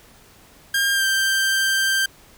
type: tone with pitch glide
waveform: sawtooth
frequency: 1607 to 1572.1 Hz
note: G6 to G6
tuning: +43 to +5 cents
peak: -14 dBFS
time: 0.74-2.06 s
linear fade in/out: 5 ms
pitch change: -38 cents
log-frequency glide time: 0.93-1.04 s
effects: pink hiss -50 dBFS RMS until 2.37 s